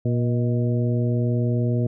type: harmonic tone with a mistuned harmonic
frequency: 119.7 Hz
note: A#2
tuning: 46 cents sharp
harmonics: 1 / 2 / 3 / 4 / 5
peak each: -20 / -26 / -30 / -32 / -34 dBFS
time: 0.05-1.87 s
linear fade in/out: 5 ms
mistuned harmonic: 5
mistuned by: +63 cents
effects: none